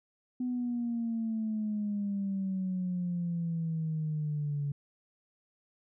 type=exponential sweep; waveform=sine; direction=down; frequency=251.6 to 142 Hz; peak=-29 dBFS; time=0.4-4.72 s; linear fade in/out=5 ms; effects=tanh soft clip ceiling -25 dBFS